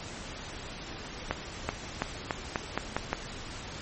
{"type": "accelerating click train", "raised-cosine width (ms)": 0.5, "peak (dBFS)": -12, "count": 8, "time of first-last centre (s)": [1.31, 3.13], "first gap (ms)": 380, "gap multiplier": 0.87, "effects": ["pink hiss -41 dBFS RMS until 3.81 s", "MP3 32 kbps"]}